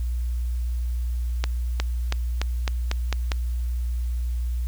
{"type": "accelerating click train", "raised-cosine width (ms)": 0.2, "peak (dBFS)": -8, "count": 8, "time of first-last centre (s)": [1.44, 3.318], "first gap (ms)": 360, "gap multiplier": 0.9, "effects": ["added 60 Hz sine -23 dBFS peak until 4.67 s", "white hiss -52 dBFS RMS until 4.67 s"]}